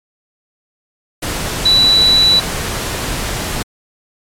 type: tone in noise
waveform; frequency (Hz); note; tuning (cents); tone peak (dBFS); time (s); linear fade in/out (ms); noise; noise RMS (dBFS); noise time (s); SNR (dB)
sine; 3951; B7; 0; -7; 1.65-2.4; 10; pink; -20; 1.22-3.63; +10
effects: low-pass 12000 Hz 12 dB/octave + MP3 96 kbps